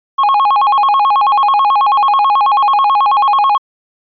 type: tone with vibrato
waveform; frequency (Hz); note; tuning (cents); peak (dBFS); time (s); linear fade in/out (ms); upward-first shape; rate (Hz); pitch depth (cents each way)
triangle; 949; A#5; +31; -6; 0.18-3.58; 10; square; 9.2; 240
effects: resampled to 11025 Hz